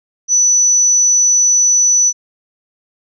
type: tone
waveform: sine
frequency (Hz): 5960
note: F#8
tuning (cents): +12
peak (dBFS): -8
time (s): 0.28-2.13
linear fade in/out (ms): 50
effects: none